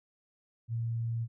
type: tone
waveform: sine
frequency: 115.5 Hz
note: A#2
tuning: 16 cents flat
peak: -30 dBFS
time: 0.68-1.28 s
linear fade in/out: 50 ms
effects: none